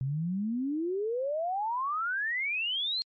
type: exponential sweep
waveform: sine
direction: up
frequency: 127.8 to 4299 Hz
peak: -28 dBFS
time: 0.01-3.02 s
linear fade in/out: 0 ms
effects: MP3 32 kbps